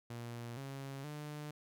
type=tone with pitch steps; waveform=sawtooth; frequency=118.4 / 136.8 / 149.3 Hz; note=A#2 / C#3 / D3; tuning=+27 / -23 / +29 cents; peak=-39 dBFS; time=0.1-1.51 s; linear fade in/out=5 ms; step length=470 ms; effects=none